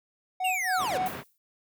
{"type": "tone with tremolo", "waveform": "triangle", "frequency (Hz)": 743, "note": "F#5", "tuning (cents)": 7, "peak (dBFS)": -23, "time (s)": [0.4, 1.08], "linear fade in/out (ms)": 5, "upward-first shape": "sine", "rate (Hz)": 3.6, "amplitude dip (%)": 95}
{"type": "linear sweep", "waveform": "square", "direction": "down", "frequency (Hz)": [2862, 438.1], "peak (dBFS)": -28, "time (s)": [0.44, 0.98], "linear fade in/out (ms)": 10}
{"type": "band-pass noise", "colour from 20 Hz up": "pink", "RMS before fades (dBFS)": -38, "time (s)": [0.77, 1.24], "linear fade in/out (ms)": 50, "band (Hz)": [140, 2400], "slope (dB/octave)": 12}
{"type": "noise with exponential decay", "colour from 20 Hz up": "violet", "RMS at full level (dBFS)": -36, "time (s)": [1.06, 1.38], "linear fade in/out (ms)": 1, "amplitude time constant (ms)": 69}
{"effects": []}